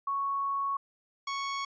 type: tone pair in turn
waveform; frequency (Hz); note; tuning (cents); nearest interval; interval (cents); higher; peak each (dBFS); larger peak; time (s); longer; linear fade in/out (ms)
sine / sawtooth; 1108.7 / 1108.7; C#6 / C#6; 0 / 0; unison; 0; neither; -28; neither; 0.07-0.77 / 1.27-1.65; first; 5
effects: resampled to 16000 Hz